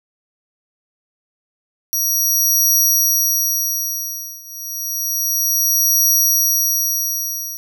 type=tone with tremolo; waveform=20% pulse; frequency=5760 Hz; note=F#8; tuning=47 cents flat; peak=-6 dBFS; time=1.93-7.57 s; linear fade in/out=0 ms; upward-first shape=triangle; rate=0.3 Hz; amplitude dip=95%; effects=none